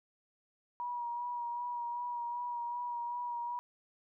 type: tone with vibrato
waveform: sine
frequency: 960 Hz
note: B5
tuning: 49 cents flat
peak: -35 dBFS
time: 0.8-3.59 s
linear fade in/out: 0 ms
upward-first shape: sine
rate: 2.6 Hz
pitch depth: 22 cents each way
effects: none